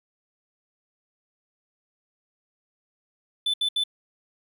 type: tone bursts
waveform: triangle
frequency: 3510 Hz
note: A7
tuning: 5 cents flat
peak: -20 dBFS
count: 3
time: 3.46-3.838 s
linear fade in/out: 5 ms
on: 78 ms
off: 72 ms
effects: none